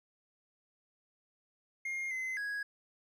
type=tone with pitch steps; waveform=triangle; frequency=2128 / 2052 / 1659 Hz; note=C7 / C7 / G#6; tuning=+29 / -34 / -2 cents; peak=-33 dBFS; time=1.85-2.63 s; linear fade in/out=5 ms; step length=260 ms; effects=none